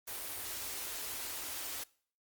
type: band-stop noise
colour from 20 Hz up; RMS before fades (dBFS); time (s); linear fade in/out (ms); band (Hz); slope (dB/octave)
white; -41; 0.07-1.84; 10; 120 to 240; 48
effects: noise-tail reverb RT60 0.5 s tail -22 dB re dry + Opus 32 kbps